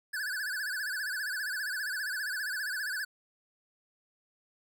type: tone with vibrato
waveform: square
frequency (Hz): 1600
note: G6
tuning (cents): +35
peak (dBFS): -33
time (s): 0.13-3.05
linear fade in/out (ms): 10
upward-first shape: sine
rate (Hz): 15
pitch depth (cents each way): 150
effects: none